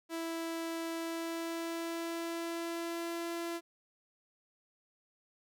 sawtooth tone with pitch glide, 330.3 to 338.4 Hz, E4 to E4, +4 to +45 cents, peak -32 dBFS, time 0.09-3.61 s, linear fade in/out 50 ms, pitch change +41 cents, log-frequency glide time 0.94-3.32 s, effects none

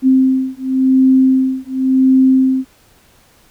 sine beating tone pair, 261.6 / 262.52 Hz, C4 / C4, 0 / +6 cents, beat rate 0.92 Hz, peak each -12 dBFS, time 0.02-2.65 s, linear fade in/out 50 ms, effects pink hiss -50 dBFS RMS until 3.5 s

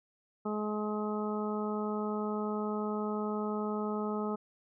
harmonic tone, 211.4 Hz, G#3, 31 cents sharp, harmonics 1 / 2 / 3 / 4 / 5 / 6, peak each -34 / -36 / -43 / -42 / -46 / -41 dBFS, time 0.45-4.36 s, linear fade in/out 10 ms, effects none

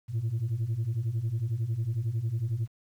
sine beating tone pair, 107.2 / 118.2 Hz, A2 / A#2, -45 / +24 cents, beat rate 11 Hz, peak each -30 / -27 dBFS, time 0.08-2.68 s, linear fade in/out 50 ms, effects tanh soft clip ceiling -24 dBFS + 10-bit

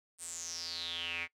square tone with band-pass filter sweep, 84.9 Hz, F2, 48 cents flat, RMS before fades -40 dBFS, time 0.18-1.28 s, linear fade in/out 50 ms, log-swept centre 8900 to 2200 Hz, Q 8.2, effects noise-tail reverb RT60 0.1 s tail -21 dB re dry

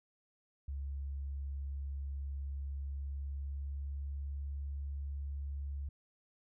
sine tone with pitch glide, 69.4 to 70.33 Hz, C#2 to C#2, +3 to +26 cents, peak -37 dBFS, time 0.68-5.89 s, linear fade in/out 5 ms, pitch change +23 cents, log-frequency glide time 2.76-4.4 s, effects none

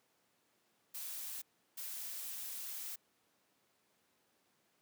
blue noise bursts at uneven times, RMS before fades -44 dBFS, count 2, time 0.94-1.42 / 1.77-2.96 s, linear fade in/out 10 ms, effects pink hiss -75 dBFS RMS until 4.81 s + high-pass 200 Hz 12 dB/octave

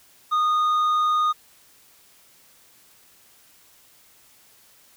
sine tone with tanh clipping, 1232 Hz, D#6, 17 cents flat, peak -19 dBFS, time 0.31-1.33 s, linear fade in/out 20 ms, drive 5 dB, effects white hiss -55 dBFS RMS until 4.96 s

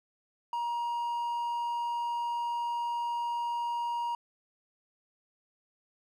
triangle tone, 947 Hz, A#5, 27 cents sharp, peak -28 dBFS, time 0.53-4.15 s, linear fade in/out 2 ms, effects none

